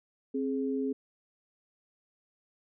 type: tone pair together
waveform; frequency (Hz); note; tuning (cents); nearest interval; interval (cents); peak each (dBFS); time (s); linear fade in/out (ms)
sine; 265.6 / 419.8; C4 / G#4; +26 / +19; minor sixth; 793; -30 / -33; 0.34-0.93; 10
effects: none